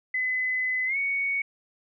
sine tone with pitch glide, 2020 to 2228 Hz, B6 to C#7, +39 to +8 cents, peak -24 dBFS, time 0.14-1.42 s, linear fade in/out 5 ms, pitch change +169 cents, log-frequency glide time 0.86-0.97 s, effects none

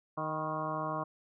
harmonic tone with a mistuned harmonic, 155.56 Hz, D#3, in tune, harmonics 1 / 2 / 3 / 4 / 5 / 6 / 7 / 8 / 9, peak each -41 / -42 / -46 / -39 / -42 / -42 / -37 / -45 / -49 dBFS, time 0.17-1.04 s, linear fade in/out 10 ms, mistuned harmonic 6, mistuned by +79 cents, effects none

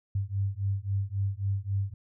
sine beating tone pair, 96.9 / 100.6 Hz, G2 / G2, -20 / +45 cents, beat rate 3.7 Hz, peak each -30 dBFS, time 0.15-1.94 s, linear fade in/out 5 ms, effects none

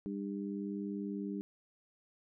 harmonic tone, 100.1 Hz, G2, 37 cents sharp, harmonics 2 / 3 / 4, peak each -38 / -41 / -45 dBFS, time 0.06-1.41 s, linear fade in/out 0 ms, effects none

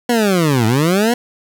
20% pulse linear two-way sweep, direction down then up, 246.9 to 105.9 to 246.9 Hz, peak -7 dBFS, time 0.09-1.14 s, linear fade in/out 5 ms, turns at 0.66 s, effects none

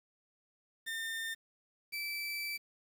30% pulse tone pair in turn, 1809 / 2321 Hz, A6 / D7, +48 / -21 cents, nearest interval major third, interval 431 cents, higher second, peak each -34 / -34 dBFS, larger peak neither, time 0.86-1.35 / 1.92-2.58 s, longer second, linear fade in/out 20 ms, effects 10-bit

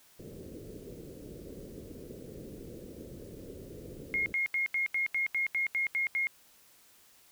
white low-pass noise, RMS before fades -46 dBFS, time 0.19-4.33 s, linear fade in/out 5 ms, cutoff 510 Hz, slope 48 dB/octave
sine tone bursts, 2146 Hz, C7, 43 cents sharp, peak -27 dBFS, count 11, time 4.14-6.27 s, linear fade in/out 0 ms, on 120 ms, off 81 ms
effects white hiss -61 dBFS RMS until 7.31 s

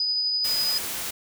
sine tone with tremolo, 4978 Hz, D#8, in tune, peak -21 dBFS, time 0-0.78 s, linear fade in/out 2 ms, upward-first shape triangle, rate 12 Hz, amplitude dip 25%
white noise, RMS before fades -31 dBFS, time 0.44-1.11 s, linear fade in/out 10 ms
effects none

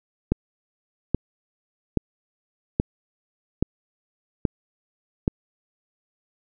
click train, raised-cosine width 3 ms, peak -6 dBFS, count 7, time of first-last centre 0.32-5.279 s, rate 1.21 Hz, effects none

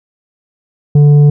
triangle tone with tanh clipping, 146.2 Hz, D3, 7 cents flat, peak -4 dBFS, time 0.95-1.3 s, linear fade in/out 5 ms, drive 10 dB, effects none

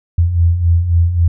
sine beating tone pair, 82.4 / 86.1 Hz, E2 / F2, 0 / -24 cents, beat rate 3.7 Hz, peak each -17 / -10 dBFS, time 0.18-1.28 s, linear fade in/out 5 ms, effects none

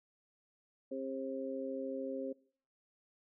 harmonic tone, 133.5 Hz, C3, 35 cents sharp, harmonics 2 / 3 / 4, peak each -41 / -44 / -40 dBFS, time 0.91-2.33 s, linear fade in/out 10 ms, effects noise-tail reverb RT60 0.5 s tail -22 dB re dry

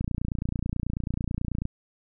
click train, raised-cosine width 5 ms, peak -16 dBFS, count 49, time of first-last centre 0.01-1.654 s, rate 29.2 Hz, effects none

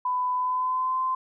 sine tone with pitch glide, 1000 to 1034.7 Hz, B5 to C6, +21 to -20 cents, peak -23 dBFS, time 0.05-1.15 s, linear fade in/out 5 ms, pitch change +59 cents, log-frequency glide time 0.34-1 s, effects none

